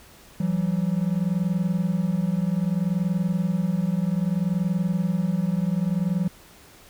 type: tone pair together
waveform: triangle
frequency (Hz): 168.47 / 189.1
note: E3 / F#3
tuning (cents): +38 / +38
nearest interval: major second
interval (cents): 200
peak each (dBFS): -22 / -22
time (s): 0.4-6.28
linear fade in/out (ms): 5
effects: pink hiss -50 dBFS RMS until 6.89 s